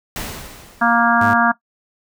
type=noise with exponential decay; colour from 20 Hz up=pink; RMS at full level=-25 dBFS; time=0.16-1.31 s; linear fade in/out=1 ms; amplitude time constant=250 ms
type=harmonic tone; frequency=234.2 Hz; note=A#3; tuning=8 cents sharp; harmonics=1 / 3 / 4 / 5 / 6 / 7; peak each=-19 / -19 / -19 / -19 / -19 / -19 dBFS; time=0.81-1.52 s; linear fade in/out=10 ms
type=tone; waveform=sawtooth; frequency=103.83 Hz; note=G#2; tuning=in tune; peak=-19 dBFS; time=1.21-1.34 s; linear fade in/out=5 ms
effects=noise-tail reverb RT60 0.1 s tail -17 dB re dry